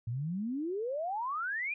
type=exponential sweep; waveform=sine; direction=up; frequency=110 to 2488 Hz; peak=-32 dBFS; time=0.07-1.74 s; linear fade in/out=5 ms; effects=none